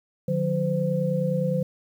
sine tone cluster, 151.2 / 181 / 513 Hz, D#3 / F#3 / C5, -49 / -38 / -34 cents, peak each -26 dBFS, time 0.28-1.63 s, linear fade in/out 5 ms, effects 9-bit

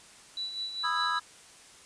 sine tone with tremolo, 3951 Hz, B7, in tune, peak -31 dBFS, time 0.37-1.19 s, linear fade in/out 2 ms, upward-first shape sine, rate 5 Hz, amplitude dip 55%
triangle chord, E major seventh, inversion second, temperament just, 988.9 / 1236.1 / 1318.5 / 1648.1 Hz, B5 / D#6 / E6 / G#6, +2 / -12 / 0 / -14 cents, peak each -31 dBFS, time 0.83-1.2 s, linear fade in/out 20 ms
effects white hiss -53 dBFS RMS until 1.85 s + resampled to 22050 Hz

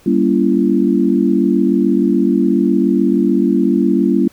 sine chord, G diminished seventh, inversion none, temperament just, 196 / 235.2 / 282.2 / 338.7 Hz, G3 / Bb3 / Db4 / Fb4, 0 / +16 / +31 / +47 cents, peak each -16 dBFS, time 0.06-4.28 s, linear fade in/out 5 ms, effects pink hiss -49 dBFS RMS until 4.32 s

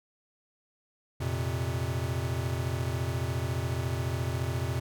square chord, F suspended fourth, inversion none, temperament equal, 87.31 / 116.54 / 130.81 Hz, F2 / Bb2 / C3, 0 / 0 / 0 cents, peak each -34 dBFS, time 1.2-4.8 s, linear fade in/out 10 ms, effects none

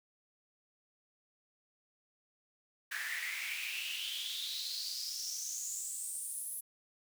pink noise with high-pass filter sweep, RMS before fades -40 dBFS, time 2.91-6.61 s, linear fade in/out 10 ms, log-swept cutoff 1700 to 11000 Hz, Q 7, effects none

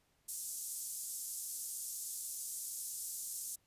pink band-pass noise, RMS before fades -43 dBFS, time 0.28-3.56 s, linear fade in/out 10 ms, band 6900 to 13000 Hz, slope 24 dB/octave, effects pink hiss -75 dBFS RMS until 3.66 s + resampled to 32000 Hz

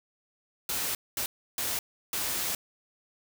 white noise bursts at uneven times, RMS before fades -31 dBFS, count 4, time 0.69-0.95 / 1.17-1.26 / 1.58-1.79 / 2.13-2.55 s, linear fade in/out 2 ms, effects none

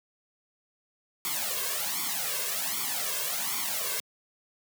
white noise with flanger, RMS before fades -31 dBFS, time 1.25-4 s, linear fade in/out 0 ms, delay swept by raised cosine 0.89 to 1.89 ms, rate 1.3 Hz, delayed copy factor +1, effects high-pass 200 Hz 12 dB/octave

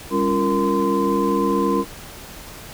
sine tone cluster, 200 / 278.5 / 347.4 / 463.2 / 1029 Hz, G3 / C#4 / F4 / A#4 / C6, +35 / +8 / -9 / -11 / -29 cents, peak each -23 dBFS, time 0.1-1.85 s, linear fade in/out 50 ms, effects pink hiss -38 dBFS RMS until 2.73 s

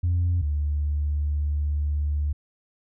sine tone pair in turn, 87.31 / 73.63 Hz, F2 / D2, 0 / +5 cents, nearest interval minor third, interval 295 cents, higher first, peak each -18 / -21 dBFS, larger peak first, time 0.03-0.42 / 0.42-2.33 s, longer second, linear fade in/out 10 ms, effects tanh soft clip ceiling -17 dBFS

